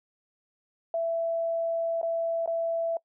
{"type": "tone with dropouts", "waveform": "sine", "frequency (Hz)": 665, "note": "E5", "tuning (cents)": 15, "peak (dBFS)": -25, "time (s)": [0.94, 2.97], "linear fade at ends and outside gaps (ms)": 2, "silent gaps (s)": [[2.015, 2.029], [2.46, 2.475]], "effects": ["noise-tail reverb RT60 0.1 s tail -23 dB re dry"]}